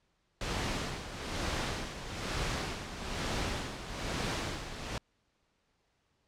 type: noise with tremolo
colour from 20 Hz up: pink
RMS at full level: -33 dBFS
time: 0.41-4.98 s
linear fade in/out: 2 ms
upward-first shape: sine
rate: 1.1 Hz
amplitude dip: 65%
effects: pink hiss -75 dBFS RMS until 6.27 s + low-pass 6000 Hz 12 dB/octave